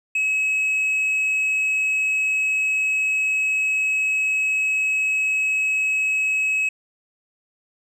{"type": "tone with tanh clipping", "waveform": "triangle", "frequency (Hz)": 2566, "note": "E7", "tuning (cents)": -47, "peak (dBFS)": -19, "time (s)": [0.15, 6.69], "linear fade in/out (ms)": 5, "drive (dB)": 7, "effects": []}